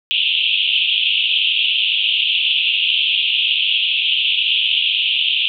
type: band-pass noise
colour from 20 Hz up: pink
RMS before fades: -17 dBFS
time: 0.11-5.48 s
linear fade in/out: 0 ms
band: 2600 to 3500 Hz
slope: 96 dB/octave
effects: none